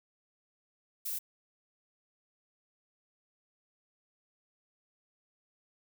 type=noise; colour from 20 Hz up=violet; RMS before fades=-36 dBFS; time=1.05-1.19 s; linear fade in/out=10 ms; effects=none